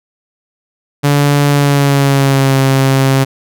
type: tone with pitch glide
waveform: sawtooth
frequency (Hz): 143.6 to 134.76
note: D3 to C#3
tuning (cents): -39 to -49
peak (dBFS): -4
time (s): 1.03-3.25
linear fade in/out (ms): 20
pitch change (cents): -110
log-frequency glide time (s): 1.51-2.57
effects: none